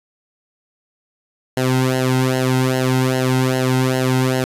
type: tone with flanger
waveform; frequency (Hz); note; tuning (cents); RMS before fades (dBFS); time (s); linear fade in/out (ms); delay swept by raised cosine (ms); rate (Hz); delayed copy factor
sawtooth; 129.2; C3; -21; -17; 1.57-4.44; 0; 0.83 to 1.75; 2.5; -0.85
effects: resampled to 32000 Hz + 8-bit